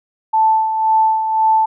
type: tone with tremolo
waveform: sine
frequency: 880 Hz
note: A5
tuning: in tune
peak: -9 dBFS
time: 0.33-1.66 s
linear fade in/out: 10 ms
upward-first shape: sine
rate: 1.9 Hz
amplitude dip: 55%
effects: none